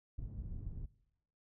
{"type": "low-pass noise", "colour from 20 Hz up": "pink", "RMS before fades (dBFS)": -43, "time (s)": [0.18, 0.86], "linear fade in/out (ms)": 10, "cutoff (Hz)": 120, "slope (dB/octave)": 12, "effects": ["noise-tail reverb RT60 0.9 s tail -22 dB re dry"]}